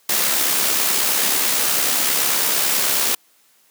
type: noise with amplitude modulation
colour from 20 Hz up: white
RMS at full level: -17 dBFS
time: 0.09-3.15 s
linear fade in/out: 5 ms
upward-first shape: sine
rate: 69.2 Hz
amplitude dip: 35%
effects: white hiss -57 dBFS RMS until 3.7 s + high-pass 200 Hz 12 dB/octave